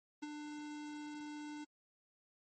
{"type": "tone with ADSR envelope", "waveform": "square", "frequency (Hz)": 298.1, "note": "D4", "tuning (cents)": 26, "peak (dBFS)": -40, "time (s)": [0.22, 1.65], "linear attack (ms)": 13, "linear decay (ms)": 24, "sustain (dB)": -5, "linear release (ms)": 15, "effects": ["MP3 32 kbps"]}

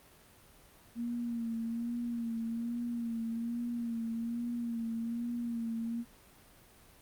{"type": "tone with vibrato", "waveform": "sine", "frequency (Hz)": 233.1, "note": "A#3", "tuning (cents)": 0, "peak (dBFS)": -33, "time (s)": [0.95, 6.05], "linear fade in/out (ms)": 50, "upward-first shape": "sine", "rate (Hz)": 1.2, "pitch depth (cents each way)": 42, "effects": ["pink hiss -59 dBFS RMS until 7.01 s", "Opus 32 kbps"]}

